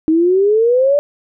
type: exponential sweep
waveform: sine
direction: up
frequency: 311.1 to 589 Hz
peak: -9 dBFS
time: 0.08-0.99 s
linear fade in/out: 0 ms
effects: none